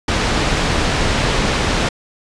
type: low-pass noise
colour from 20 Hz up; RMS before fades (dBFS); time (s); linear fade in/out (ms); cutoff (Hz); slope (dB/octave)
pink; -17; 0.08-1.89; 5; 5000; 12
effects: resampled to 22050 Hz